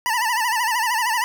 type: tone with vibrato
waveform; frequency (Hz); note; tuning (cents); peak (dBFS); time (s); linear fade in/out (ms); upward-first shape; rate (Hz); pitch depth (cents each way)
25% pulse; 932.3; A#5; 0; -15; 0.06-1.24; 0; sine; 13; 120
effects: none